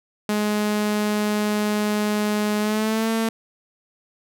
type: tone with pitch glide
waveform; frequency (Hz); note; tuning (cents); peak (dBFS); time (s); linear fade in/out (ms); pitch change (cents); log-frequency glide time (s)
sawtooth; 209.9 to 225; G#3 to A3; +19 to +39; -16; 0.29-3.29; 2; +120; 2.59-3.09
effects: none